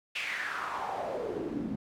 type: noise with band-pass filter sweep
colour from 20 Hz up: pink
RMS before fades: -35 dBFS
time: 0.15-1.76 s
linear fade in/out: 10 ms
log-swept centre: 2700 to 210 Hz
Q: 4.3
effects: none